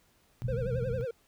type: tone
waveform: sine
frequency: 123.47 Hz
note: B2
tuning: in tune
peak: -33 dBFS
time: 0.42-1.05 s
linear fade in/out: 10 ms
type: low-pass noise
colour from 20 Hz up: white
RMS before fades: -37 dBFS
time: 0.42-1.01 s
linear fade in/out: 0 ms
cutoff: 190 Hz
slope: 48 dB/octave
type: tone with vibrato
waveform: triangle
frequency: 493.9 Hz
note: B4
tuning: in tune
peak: -30 dBFS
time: 0.48-1.11 s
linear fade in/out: 5 ms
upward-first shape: sine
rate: 11 Hz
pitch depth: 130 cents each way
effects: pink hiss -67 dBFS RMS until 1.27 s